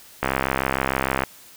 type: click train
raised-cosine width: 0.5 ms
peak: -5 dBFS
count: 68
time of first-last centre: 0.23-1.236 s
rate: 66.6 Hz
effects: white hiss -47 dBFS RMS until 1.56 s